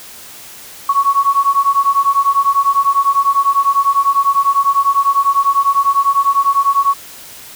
sine beating tone pair, 1108.7 / 1118.7 Hz, C#6 / C#6, 0 / +15 cents, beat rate 10 Hz, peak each -13 dBFS, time 0.89-6.94 s, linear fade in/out 5 ms, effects white hiss -35 dBFS RMS until 7.55 s

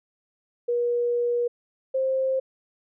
sine tone pair in turn, 479.9 / 527.6 Hz, B4 / C5, -50 / +14 cents, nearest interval major second, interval 164 cents, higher second, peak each -21 dBFS, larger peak neither, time 0.68-1.48 / 1.94-2.4 s, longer first, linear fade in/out 10 ms, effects none

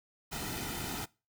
pink noise with comb filter, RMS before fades -38 dBFS, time 0.31-1.06 s, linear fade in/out 20 ms, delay 1.8 ms, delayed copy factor -0.65, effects noise-tail reverb RT60 0.3 s tail -22 dB re dry

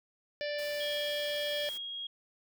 harmonic tone, 587.3 Hz, D5, in tune, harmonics 1 / 3 / 4 / 5 / 6 / 7 / 8 / 9, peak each -34 / -41 / -45 / -46 / -50 / -50 / -48 / -48 dBFS, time 0.41-1.69 s, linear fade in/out 0 ms
white noise, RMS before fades -49 dBFS, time 0.58-1.78 s, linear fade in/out 10 ms
sine tone with tremolo, 3277 Hz, G#7, 24 cents flat, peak -35 dBFS, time 0.8-2.07 s, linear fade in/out 5 ms, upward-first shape triangle, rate 1.6 Hz, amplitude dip 25%
effects none

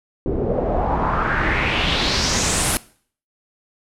pink noise with low-pass filter sweep, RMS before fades -20 dBFS, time 0.26-2.77 s, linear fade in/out 0 ms, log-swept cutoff 360 to 11000 Hz, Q 3.2, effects noise-tail reverb RT60 0.5 s tail -20 dB re dry

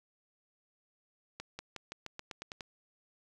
accelerating click train, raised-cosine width 0.2 ms, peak -24 dBFS, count 10, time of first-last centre 1.4-2.608 s, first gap 190 ms, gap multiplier 0.91, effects none

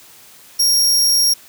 sawtooth tone with amplitude modulation, 5588 Hz, F8, in tune, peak -8 dBFS, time 0.59-1.34 s, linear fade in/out 10 ms, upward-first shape sine, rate 172 Hz, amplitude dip 25%, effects white hiss -44 dBFS RMS until 1.48 s + high-pass 60 Hz 12 dB/octave

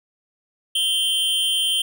square tone with amplitude modulation, 3121 Hz, G7, 8 cents flat, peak -16 dBFS, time 0.75-1.82 s, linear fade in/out 5 ms, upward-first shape sine, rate 298 Hz, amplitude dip 65%, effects none

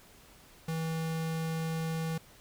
square tone, 162 Hz, E3, 30 cents flat, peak -32 dBFS, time 0.68-2.18 s, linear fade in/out 5 ms, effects pink hiss -57 dBFS RMS until 2.4 s

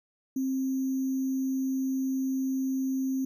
sine tone with sample-and-hold, 264.8 Hz, C4, 21 cents sharp, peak -26 dBFS, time 0.36-3.25 s, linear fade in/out 5 ms, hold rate 6300 Hz, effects none

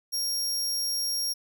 sawtooth tone, 5580 Hz, F8, 2 cents flat, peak -24 dBFS, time 0.12-1.34 s, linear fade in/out 20 ms, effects none

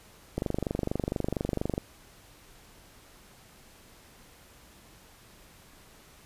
click train, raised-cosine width 2 ms, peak -15 dBFS, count 35, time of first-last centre 0.38-1.779 s, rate 24.3 Hz, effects pink hiss -55 dBFS RMS until 6.25 s + resampled to 32000 Hz

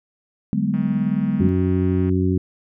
sine chord, G# half-diminished seventh, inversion second, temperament equal with one note detuned, 146.83 / 189.32 / 207.7 / 246.9 Hz, D3 / F#3 / G#3 / B3, 0 / +40 / 0 / 0 cents, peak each -26 / -23 / -21 / -25 dBFS, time 0.53-1.49 s, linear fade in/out 0 ms
click train, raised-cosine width 0.5 ms, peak -27 dBFS, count 215, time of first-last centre 0.74-2.094 s, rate 158 Hz
harmonic tone, 92.5 Hz, F#2, in tune, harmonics 1 / 2 / 3 / 4, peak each -20 / -22 / -22 / -24 dBFS, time 1.4-2.38 s, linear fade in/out 5 ms
effects none

